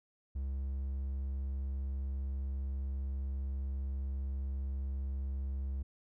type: tone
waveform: triangle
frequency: 67.5 Hz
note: C#2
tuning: 45 cents flat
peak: -32 dBFS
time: 0.35-5.83 s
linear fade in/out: 10 ms
effects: none